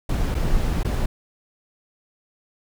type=noise with dropouts; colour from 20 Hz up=brown; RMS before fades=-21 dBFS; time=0.09-1.06 s; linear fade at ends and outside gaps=5 ms; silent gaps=0.345-0.349 / 0.832-0.847 s; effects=none